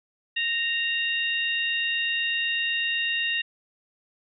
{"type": "harmonic tone", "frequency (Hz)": 928, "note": "A#5", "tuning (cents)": -8, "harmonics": [2, 3, 4], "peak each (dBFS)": [-28, -26, -32], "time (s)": [0.36, 3.42], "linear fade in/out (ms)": 10, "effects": []}